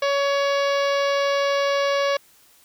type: harmonic tone with a mistuned harmonic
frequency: 561 Hz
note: C#5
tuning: 21 cents sharp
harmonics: 1 / 2 / 3 / 4 / 5 / 6 / 7 / 8 / 9 / 10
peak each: -20 / -26 / -30 / -32 / -34 / -36 / -37 / -38 / -39 / -40 dBFS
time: 0.02-2.17 s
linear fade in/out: 5 ms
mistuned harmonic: 10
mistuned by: +30 cents
effects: white hiss -55 dBFS RMS until 2.64 s